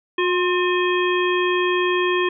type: harmonic tone with a mistuned harmonic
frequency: 360 Hz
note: F#4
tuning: 47 cents flat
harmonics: 1 / 3 / 5 / 7 / 9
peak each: -19 / -24 / -26 / -27 / -29 dBFS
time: 0.18-2.29 s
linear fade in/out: 5 ms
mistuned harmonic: 3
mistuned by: -37 cents
effects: none